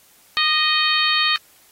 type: harmonic tone with a mistuned harmonic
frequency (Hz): 622.3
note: D#5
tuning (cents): 0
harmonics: 2 / 3 / 4 / 5 / 6 / 7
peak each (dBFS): -23 / -23 / -23 / -23 / -23 / -23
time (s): 0.37-1.36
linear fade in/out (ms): 0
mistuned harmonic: 2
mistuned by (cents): -26
effects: white hiss -53 dBFS RMS until 1.71 s + AAC 48 kbps